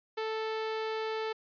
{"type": "tone", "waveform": "sawtooth", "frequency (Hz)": 440, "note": "A4", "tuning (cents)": 0, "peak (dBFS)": -28, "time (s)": [0.17, 1.33], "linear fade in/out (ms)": 10, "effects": ["resampled to 11025 Hz"]}